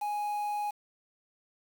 triangle tone with quantisation, 830.6 Hz, G#5, in tune, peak -28 dBFS, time 0.01-0.71 s, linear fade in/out 10 ms, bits 8, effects none

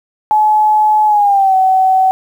sine tone with pitch glide, 854 to 756.4 Hz, G#5 to F#5, +48 to +38 cents, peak -7 dBFS, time 0.31-2.11 s, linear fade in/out 0 ms, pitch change -210 cents, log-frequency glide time 1.06-1.55 s, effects 7-bit

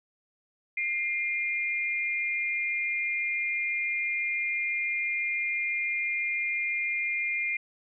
sine tone pair together, 2100 / 2414 Hz, C7 / D7, +6 / +47 cents, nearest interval major second, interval 241 cents, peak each -29 / -30 dBFS, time 0.77-7.57 s, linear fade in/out 5 ms, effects none

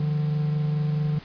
triangle tone pair together, 149.48 / 174.1 Hz, D3 / F3, +31 / -5 cents, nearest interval minor third, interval 264 cents, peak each -20 / -31 dBFS, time 0-1.19 s, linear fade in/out 5 ms, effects pink hiss -46 dBFS RMS until 1.24 s + resampled to 11025 Hz

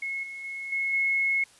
sine tone with level steps, 2177 Hz, C#7, 32 cents flat, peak -29 / -36 / -33 / -25 / -22 dBFS, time 0.02-1.44 s, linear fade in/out 5 ms, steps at 0.23 / 0.44 / 0.72 / 0.93 s, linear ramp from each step 5 ms, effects white hiss -56 dBFS RMS until 1.59 s + resampled to 24000 Hz

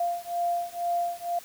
sine beating tone pair, 694 / 696.1 Hz, F5 / F5, -11 / -6 cents, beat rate 2.1 Hz, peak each -29 dBFS, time 0-1.39 s, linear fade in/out 5 ms, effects white hiss -48 dBFS RMS until 1.44 s

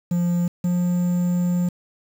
triangle tone pair in turn, 174.3 / 176.84 Hz, F3 / F3, -3 / +22 cents, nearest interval unison, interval 25 cents, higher second, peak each -16 dBFS, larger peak neither, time 0.11-0.48 / 0.64-1.69 s, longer second, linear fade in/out 5 ms, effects 7-bit

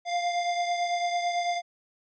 square beating tone pair, 698.5 / 707.5 Hz, F5 / F5, 0 / +22 cents, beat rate 9 Hz, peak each -27 / -35 dBFS, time 0.05-1.62 s, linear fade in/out 50 ms, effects resampled to 16000 Hz

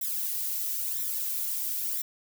violet noise with flanger, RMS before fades -31 dBFS, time 0.01-2.02 s, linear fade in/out 5 ms, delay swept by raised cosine 0.53 to 2.83 ms, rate 1 Hz, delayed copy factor +0.95, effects none

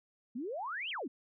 sine exponential two-way sweep, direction up then down, 220 to 3288 to 220 Hz, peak -36 dBFS, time 0.35-1.08 s, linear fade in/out 10 ms, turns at 0.9 s, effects none

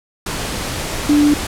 sine tone in noise, 293.7 Hz, D4, in tune, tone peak -9 dBFS, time 1.09-1.34 s, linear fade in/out 5 ms, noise pink, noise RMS -23 dBFS, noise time 0.26-1.47 s, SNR +11 dB, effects low-pass 11000 Hz 12 dB/octave

